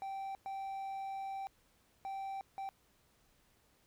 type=tone bursts at uneven times; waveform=triangle; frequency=779 Hz; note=G5; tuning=11 cents flat; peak=-37 dBFS; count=4; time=0.02-0.35 / 0.46-1.47 / 2.05-2.41 / 2.58-2.69 s; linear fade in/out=0 ms; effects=pink hiss -71 dBFS RMS until 3.86 s